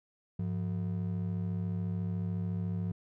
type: ring-modulated tone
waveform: triangle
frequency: 138.59 Hz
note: C#3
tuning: in tune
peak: -26 dBFS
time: 0.39-2.92 s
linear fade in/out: 5 ms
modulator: 37 Hz
effects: none